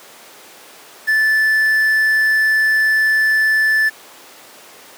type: tone with quantisation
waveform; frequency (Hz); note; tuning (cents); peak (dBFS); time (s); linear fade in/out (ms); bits
triangle; 1751; A6; -9; -10; 1.07-3.9; 20; 6
effects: pink hiss -40 dBFS RMS until 4.97 s + high-pass 400 Hz 12 dB/octave